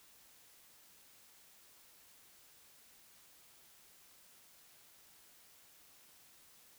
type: silence
effects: white hiss -63 dBFS RMS until 6.78 s